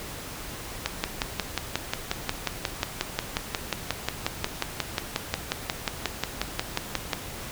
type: click train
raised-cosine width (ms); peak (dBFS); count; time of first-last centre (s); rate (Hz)
0.2; -7; 36; 0.86-7.132; 5.58
effects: pink hiss -38 dBFS RMS until 7.51 s